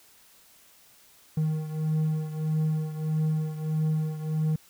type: beating tone pair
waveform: triangle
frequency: 155.56 / 157.16 Hz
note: D#3 / D#3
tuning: 0 / +18 cents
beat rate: 1.6 Hz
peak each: -24 / -29 dBFS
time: 1.37-4.56 s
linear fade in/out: 5 ms
effects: white hiss -57 dBFS RMS until 4.69 s